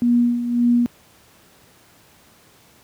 sine tone with tremolo, 240 Hz, B3, 49 cents flat, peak -12 dBFS, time 0.02-0.86 s, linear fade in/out 0 ms, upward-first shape sine, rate 1.8 Hz, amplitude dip 65%, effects pink hiss -52 dBFS RMS until 2.83 s + high-pass 80 Hz 12 dB/octave

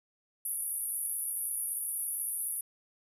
pink band-pass noise, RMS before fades -35 dBFS, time 0.45-2.61 s, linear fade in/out 5 ms, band 9800 to 12000 Hz, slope 96 dB/octave, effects none

